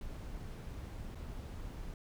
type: noise with dropouts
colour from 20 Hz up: brown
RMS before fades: -44 dBFS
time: 0.01-1.94 s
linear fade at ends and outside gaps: 2 ms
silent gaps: 1.149-1.154 s
effects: none